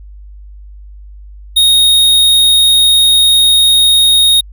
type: tone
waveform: square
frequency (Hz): 3729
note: A#7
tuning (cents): 0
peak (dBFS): -6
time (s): 1.56-4.41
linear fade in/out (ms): 10
effects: added 50 Hz sine -30 dBFS peak until 4.52 s

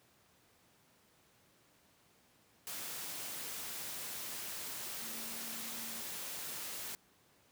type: tone in noise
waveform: sine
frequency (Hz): 227.9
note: A#3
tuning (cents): -39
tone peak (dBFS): -53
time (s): 5.02-6.01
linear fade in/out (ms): 0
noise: white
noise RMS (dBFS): -43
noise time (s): 2.67-6.95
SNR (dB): -13
effects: pink hiss -68 dBFS RMS until 7.51 s + high-pass 100 Hz 12 dB/octave

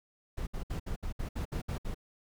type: noise bursts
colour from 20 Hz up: brown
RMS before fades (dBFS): -35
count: 10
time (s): 0.37-1.946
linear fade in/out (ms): 10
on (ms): 100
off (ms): 64
effects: none

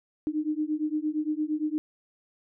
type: beating tone pair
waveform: sine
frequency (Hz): 301.5 / 310.2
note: D4 / D#4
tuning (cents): +46 / -5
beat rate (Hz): 8.7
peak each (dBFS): -29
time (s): 0.27-1.78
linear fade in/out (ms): 0
effects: none

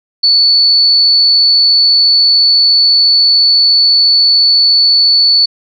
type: tone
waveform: sine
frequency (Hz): 4457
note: C#8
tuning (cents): +9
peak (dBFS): -5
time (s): 0.23-5.46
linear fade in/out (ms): 10
effects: none

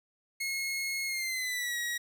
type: tone with pitch glide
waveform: sawtooth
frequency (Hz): 2166 to 1907.5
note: C#7 to A#6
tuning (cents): -41 to +39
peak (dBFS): -28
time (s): 0.4-1.98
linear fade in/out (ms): 10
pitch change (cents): -220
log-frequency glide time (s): 1.06-1.77
effects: none

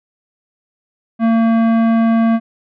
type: tone with tanh clipping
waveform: sine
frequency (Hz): 227.3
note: A#3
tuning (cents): -43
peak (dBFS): -12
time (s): 1.19-2.4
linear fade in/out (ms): 50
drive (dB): 15
effects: none

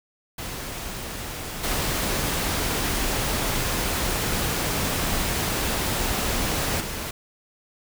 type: noise with level steps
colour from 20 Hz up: pink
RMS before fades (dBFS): -33 / -25 / -31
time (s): 0.38-7.11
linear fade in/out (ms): 5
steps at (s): 1.63 / 6.8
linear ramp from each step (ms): 10
effects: none

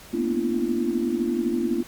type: tone cluster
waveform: sine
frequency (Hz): 226 / 241.7 / 253.6 / 294.8 / 340.8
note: A3 / B3 / B3 / D4 / F4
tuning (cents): +47 / -37 / +46 / +7 / -42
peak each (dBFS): -30 / -27 / -29 / -30 / -25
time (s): 0.13-1.83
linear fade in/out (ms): 10
effects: pink hiss -45 dBFS RMS until 1.87 s + MP3 96 kbps

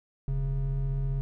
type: tone pair together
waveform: triangle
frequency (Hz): 40.28 / 135.8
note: E1 / C#3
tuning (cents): -39 / -35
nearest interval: octave + major sixth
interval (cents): 2104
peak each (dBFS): -27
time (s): 0.28-1.21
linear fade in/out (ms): 0
effects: none

